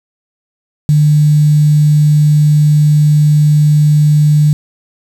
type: tone with quantisation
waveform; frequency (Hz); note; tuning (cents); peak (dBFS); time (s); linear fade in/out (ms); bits
sine; 150; D3; +37; -5; 0.89-4.53; 0; 5
effects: none